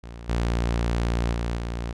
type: tone with level steps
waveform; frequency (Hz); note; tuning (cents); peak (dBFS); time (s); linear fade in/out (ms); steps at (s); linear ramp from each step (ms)
sawtooth; 58.27; A#1; 0; -33 / -18 / -21 / -24; 0.03-1.93; 10; 0.28 / 1.32 / 1.56; 20
effects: low-pass 7000 Hz 12 dB/octave